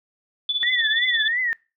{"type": "tone with tremolo", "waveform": "sine", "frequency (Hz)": 3468, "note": "A7", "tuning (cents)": -26, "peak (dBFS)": -18, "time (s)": [0.49, 1.28], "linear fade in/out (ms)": 2, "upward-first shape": "sine", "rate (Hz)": 17, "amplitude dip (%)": 75}
{"type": "tone with vibrato", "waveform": "sine", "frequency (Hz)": 1864.7, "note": "A#6", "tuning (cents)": 0, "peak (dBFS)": -20, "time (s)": [0.63, 1.53], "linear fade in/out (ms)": 0, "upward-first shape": "triangle", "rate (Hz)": 2.9, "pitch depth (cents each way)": 170}
{"effects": ["noise-tail reverb RT60 0.3 s tail -25 dB re dry"]}